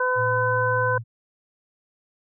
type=harmonic tone; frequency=505 Hz; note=B4; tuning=39 cents sharp; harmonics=1 / 2 / 3; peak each=-24 / -24 / -24 dBFS; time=0-0.98 s; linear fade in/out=5 ms
type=tone; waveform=sine; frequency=114.7 Hz; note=A#2; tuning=28 cents flat; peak=-27 dBFS; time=0.15-1.04 s; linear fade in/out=50 ms
effects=none